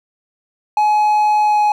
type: tone with pitch glide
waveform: triangle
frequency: 845 to 839.2 Hz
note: G#5 to G#5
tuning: +30 to +18 cents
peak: -9 dBFS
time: 0.77-1.72 s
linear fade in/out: 2 ms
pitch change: -12 cents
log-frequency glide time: 1.43-1.6 s
effects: none